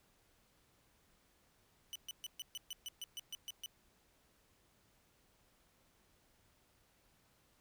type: tone bursts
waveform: sawtooth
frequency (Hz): 2981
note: F#7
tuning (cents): +12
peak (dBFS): -39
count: 12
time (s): 1.93-3.66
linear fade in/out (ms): 0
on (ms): 25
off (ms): 130
effects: pink hiss -72 dBFS RMS until 7.6 s